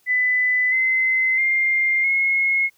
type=tone with pitch steps; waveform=sine; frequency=2000 / 2054 / 2109 / 2166 Hz; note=B6 / C7 / C7 / C#7; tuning=+21 / -33 / +13 / -41 cents; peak=-16 dBFS; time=0.06-2.7 s; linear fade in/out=50 ms; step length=660 ms; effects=white hiss -61 dBFS RMS until 2.77 s